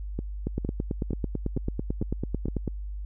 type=two click trains; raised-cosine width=3 ms; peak=-17 / -15 dBFS; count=6 / 21; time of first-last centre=0.19-2.484 / 0.47-2.678 s; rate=2.18 / 9.06 Hz; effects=added 50 Hz sine -32 dBFS peak until 3.05 s